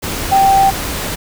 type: tone in noise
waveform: sine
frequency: 780 Hz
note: G5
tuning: 9 cents flat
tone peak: -7 dBFS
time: 0.31-0.71 s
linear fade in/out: 20 ms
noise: pink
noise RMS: -21 dBFS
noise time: 0.02-1.16 s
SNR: +11 dB
effects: none